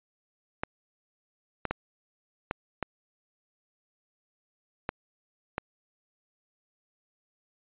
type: clicks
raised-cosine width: 0.5 ms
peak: -14 dBFS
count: 7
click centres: 0.635 / 1.653 / 1.71 / 2.511 / 2.827 / 4.891 / 5.581 s
effects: resampled to 8000 Hz